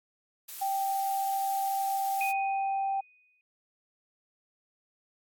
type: noise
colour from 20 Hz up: blue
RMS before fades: -41 dBFS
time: 0.48-2.32 s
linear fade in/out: 10 ms
type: tone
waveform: sine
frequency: 782 Hz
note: G5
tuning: 4 cents flat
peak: -27 dBFS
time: 0.61-3.01 s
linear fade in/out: 10 ms
type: tone with exponential decay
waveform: sine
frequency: 2489 Hz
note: D#7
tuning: in tune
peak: -29 dBFS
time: 2.21-3.41 s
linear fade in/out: 1 ms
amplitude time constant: 260 ms
effects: AAC 64 kbps